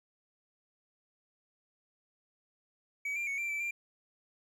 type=tone with pitch steps; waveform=triangle; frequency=2273 / 2378 / 2220 / 2357 / 2321 / 2377 Hz; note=C#7 / D7 / C#7 / D7 / D7 / D7; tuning=+43 / +21 / +2 / +6 / -21 / +20 cents; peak=-31 dBFS; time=3.05-3.71 s; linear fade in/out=5 ms; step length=110 ms; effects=none